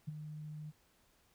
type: tone with ADSR envelope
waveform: sine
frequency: 152.3 Hz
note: D#3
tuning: 37 cents flat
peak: -35 dBFS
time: 0.07-0.72 s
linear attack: 15 ms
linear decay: 19 ms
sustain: -8 dB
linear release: 30 ms
effects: pink hiss -71 dBFS RMS until 1.34 s